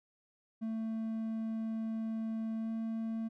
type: tone with pitch glide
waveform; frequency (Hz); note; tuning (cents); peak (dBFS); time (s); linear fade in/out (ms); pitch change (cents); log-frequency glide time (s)
triangle; 222.8 to 224.5; A3 to A3; +22 to +35; -32; 0.61-3.29; 20; +13; 2.58-2.71
effects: none